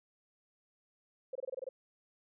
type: tone bursts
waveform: sine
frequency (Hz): 523.3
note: C5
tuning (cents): 0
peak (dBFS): -36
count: 8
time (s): 1.33-1.69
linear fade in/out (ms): 5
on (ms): 24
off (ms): 24
effects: none